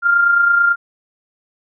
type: tone with amplitude modulation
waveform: sine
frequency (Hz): 1396.9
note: F6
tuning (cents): 0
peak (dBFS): -8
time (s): 0.02-0.76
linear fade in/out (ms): 50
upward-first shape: sine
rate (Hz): 29.1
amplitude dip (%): 45
effects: none